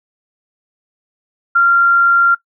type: tone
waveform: sine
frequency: 1384 Hz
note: F6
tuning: 16 cents flat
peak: -7 dBFS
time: 1.55-2.35 s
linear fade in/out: 10 ms
effects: noise-tail reverb RT60 0.1 s tail -20 dB re dry